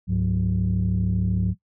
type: tone cluster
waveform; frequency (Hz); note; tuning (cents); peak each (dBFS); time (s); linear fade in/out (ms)
sine; 69 / 102 / 181.5; C#2 / G#2 / F#3; -7 / -31 / -33; -26 / -22 / -22; 0.07-1.55; 50
effects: noise-tail reverb RT60 0.1 s tail -19 dB re dry + tanh soft clip ceiling -14 dBFS